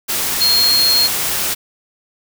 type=tone in noise; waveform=sine; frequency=4246 Hz; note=C8; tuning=25 cents sharp; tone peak=-11 dBFS; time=0.4-1.08 s; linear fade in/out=20 ms; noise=white; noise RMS=-19 dBFS; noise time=0.08-1.55 s; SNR=+5 dB; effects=none